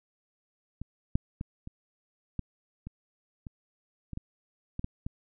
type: clicks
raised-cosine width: 5 ms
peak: -25 / -12 / -22 / -28 / -19 / -27 / -28 / -26 / -23 / -21 / -19 / -22 dBFS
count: 12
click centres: 0.816 / 1.155 / 1.411 / 1.674 / 2.393 / 2.87 / 3.468 / 4.133 / 4.174 / 4.794 / 4.844 / 5.065 s
effects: none